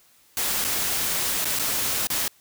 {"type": "noise with dropouts", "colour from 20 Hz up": "white", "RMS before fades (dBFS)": -25, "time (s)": [0.37, 2.28], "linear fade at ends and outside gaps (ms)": 2, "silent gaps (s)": [[0.643, 0.647], [1.446, 1.453], [1.59, 1.594], [2.071, 2.101]], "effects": ["white hiss -58 dBFS RMS until 2.4 s"]}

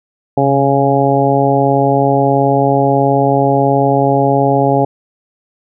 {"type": "harmonic tone with a mistuned harmonic", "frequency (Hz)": 138.59, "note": "C#3", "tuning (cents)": 0, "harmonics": [1, 2, 3, 4, 5, 6], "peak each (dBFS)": [-16, -16, -16, -16, -16, -16], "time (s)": [0.37, 4.85], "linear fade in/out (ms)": 5, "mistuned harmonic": 1, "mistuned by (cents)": -38, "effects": []}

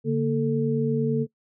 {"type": "tone cluster", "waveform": "sine", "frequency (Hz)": [141.8, 230.9, 442.2], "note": ["C#3", "A#3", "A4"], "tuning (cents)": [40, -16, 9], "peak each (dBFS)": -25, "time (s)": [0.04, 1.27], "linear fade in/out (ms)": 50, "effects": ["noise-tail reverb RT60 0.1 s tail -21 dB re dry"]}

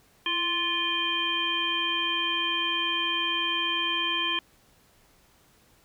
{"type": "harmonic tone with a mistuned harmonic", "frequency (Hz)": 349.2, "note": "F4", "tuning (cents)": 0, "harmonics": [1, 3, 5, 7, 9], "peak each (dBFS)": [-38, -32, -34, -32, -27], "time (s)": [0.26, 4.39], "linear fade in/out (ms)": 2, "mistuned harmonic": 1, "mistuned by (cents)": -68, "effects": ["pink hiss -61 dBFS RMS until 5.84 s"]}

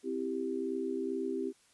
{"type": "chord", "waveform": "sine", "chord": "C major", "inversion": "none", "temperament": "equal", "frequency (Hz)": [261.6, 329.6, 392], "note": ["C4", "E4", "G4"], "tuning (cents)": [0, 0, 0], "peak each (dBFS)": [-37, -38, -35], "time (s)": [0.03, 1.53], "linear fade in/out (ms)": 50, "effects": ["white hiss -66 dBFS RMS until 1.73 s", "resampled to 24000 Hz"]}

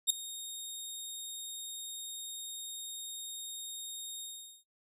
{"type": "tone with ADSR envelope", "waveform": "20% pulse", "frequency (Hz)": 3710, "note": "A#7", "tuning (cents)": -9, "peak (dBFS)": -15, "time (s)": [0.07, 4.64], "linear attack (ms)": 32, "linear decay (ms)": 4, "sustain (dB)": -19, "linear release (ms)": 420, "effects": ["noise-tail reverb RT60 0.1 s tail -18 dB re dry"]}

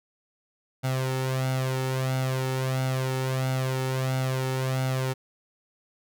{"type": "tone with flanger", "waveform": "sawtooth", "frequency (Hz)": 130.81, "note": "C3", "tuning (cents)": 0, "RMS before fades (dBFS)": -27, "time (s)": [0.83, 5.14], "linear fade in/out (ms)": 20, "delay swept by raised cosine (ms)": [1.4, 2.28], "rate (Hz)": 1.5, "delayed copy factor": 0.65, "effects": []}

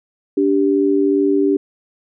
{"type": "tone pair together", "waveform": "sine", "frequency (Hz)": [289.5, 392], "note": ["D4", "G4"], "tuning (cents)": [-25, 0], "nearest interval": "perfect fourth", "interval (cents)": 525, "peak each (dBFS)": -15, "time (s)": [0.37, 1.57], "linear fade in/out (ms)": 5, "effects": []}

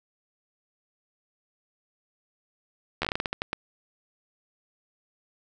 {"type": "slowing click train", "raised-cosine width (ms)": 0.3, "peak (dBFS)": -11, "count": 12, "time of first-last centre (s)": [3.02, 3.531], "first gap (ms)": 12, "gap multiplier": 1.25, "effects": []}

